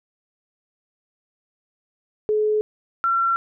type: tone pair in turn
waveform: sine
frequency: 426.5 / 1359.5 Hz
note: G#4 / F6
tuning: +46 / -47 cents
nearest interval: octave + minor sixth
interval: 2007 cents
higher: second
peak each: -17 dBFS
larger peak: neither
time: 2.29-2.61 / 3.04-3.36 s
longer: neither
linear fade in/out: 0 ms
effects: none